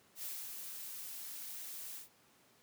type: noise with ADSR envelope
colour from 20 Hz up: blue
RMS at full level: -42 dBFS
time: 0.15-2.09 s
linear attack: 85 ms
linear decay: 240 ms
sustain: -4 dB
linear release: 130 ms
effects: pink hiss -67 dBFS RMS until 2.62 s + high-pass 150 Hz 12 dB/octave